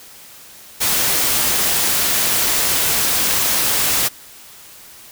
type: noise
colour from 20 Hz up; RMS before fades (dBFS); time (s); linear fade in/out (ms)
white; -17; 0.8-4.09; 20
effects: white hiss -41 dBFS RMS until 5.11 s